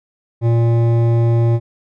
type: tone with hard clipping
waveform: sine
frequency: 116.54 Hz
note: A#2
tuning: in tune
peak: -13 dBFS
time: 0.41-1.6 s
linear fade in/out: 50 ms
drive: 12 dB
effects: none